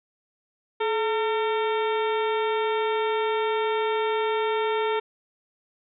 harmonic tone with a mistuned harmonic, 453.5 Hz, A#4, 48 cents flat, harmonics 1 / 2 / 3 / 4 / 5 / 6 / 7 / 8, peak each -24 / -28 / -33 / -38 / -36 / -42 / -41 / -40 dBFS, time 0.8-5 s, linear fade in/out 10 ms, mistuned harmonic 1, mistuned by -86 cents, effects none

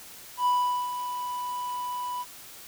triangle tone with ADSR envelope, 987.8 Hz, B5, in tune, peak -18 dBFS, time 0.37-2.25 s, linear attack 90 ms, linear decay 430 ms, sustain -10 dB, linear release 38 ms, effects white hiss -46 dBFS RMS until 2.67 s

